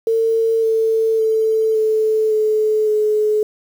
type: tone with pitch steps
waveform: sine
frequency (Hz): 451.4 / 446.2 / 441.1 / 436 / 431 / 426.1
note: A4 / A4 / A4 / A4 / A4 / G#4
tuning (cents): +44 / +24 / +4 / -16 / -36 / +44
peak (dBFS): -13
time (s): 0.07-3.43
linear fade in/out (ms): 2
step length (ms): 560
effects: 7-bit